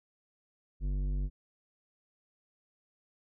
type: tone with tanh clipping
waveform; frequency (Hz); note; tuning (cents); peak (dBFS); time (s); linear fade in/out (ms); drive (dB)
sine; 48.3; G1; -25; -31; 0.8-1.3; 50; 12
effects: none